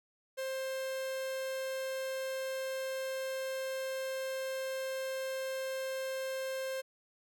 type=tone; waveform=45% pulse; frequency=528 Hz; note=C5; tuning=16 cents sharp; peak=-35 dBFS; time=0.37-6.82 s; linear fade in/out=20 ms; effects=none

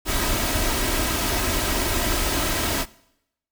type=noise with comb filter; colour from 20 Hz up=pink; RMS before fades=-23 dBFS; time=0.05-2.86 s; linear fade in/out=50 ms; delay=3.1 ms; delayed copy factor=+0.5; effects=noise-tail reverb RT60 0.8 s tail -21 dB re dry

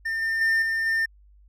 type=tone with level steps; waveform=triangle; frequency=1805 Hz; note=A6; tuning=44 cents sharp; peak=-23 / -21 / -17 / -21 / -19 dBFS; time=0.05-1.06 s; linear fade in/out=10 ms; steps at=0.22 / 0.41 / 0.62 / 0.86 s; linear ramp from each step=2 ms; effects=added 50 Hz sine -51 dBFS peak until 1.48 s

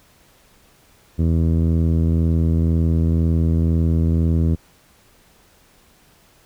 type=tone with low-pass filter; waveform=10% pulse; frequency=82 Hz; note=E2; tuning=9 cents flat; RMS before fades=-17 dBFS; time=1.18-4.56 s; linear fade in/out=20 ms; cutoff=180 Hz; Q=0.54; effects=pink hiss -54 dBFS RMS until 6.45 s

